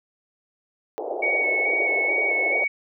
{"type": "band-pass noise", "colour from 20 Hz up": "white", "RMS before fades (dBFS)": -29, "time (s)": [0.98, 2.64], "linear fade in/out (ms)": 0, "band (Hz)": [350, 750], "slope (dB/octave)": 48}
{"type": "tone with vibrato", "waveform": "sine", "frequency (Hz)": 2223, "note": "C#7", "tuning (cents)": 4, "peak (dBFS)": -20, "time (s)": [1.22, 2.68], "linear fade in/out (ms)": 10, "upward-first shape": "square", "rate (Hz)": 2.3, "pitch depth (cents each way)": 15}
{"effects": []}